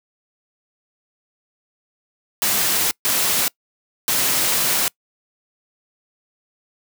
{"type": "noise bursts at uneven times", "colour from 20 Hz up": "white", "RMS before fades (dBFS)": -19, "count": 3, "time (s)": [[2.42, 2.91], [3.05, 3.48], [4.08, 4.88]], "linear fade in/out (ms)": 0, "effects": ["noise-tail reverb RT60 0.1 s tail -25 dB re dry", "high-pass 100 Hz 12 dB/octave"]}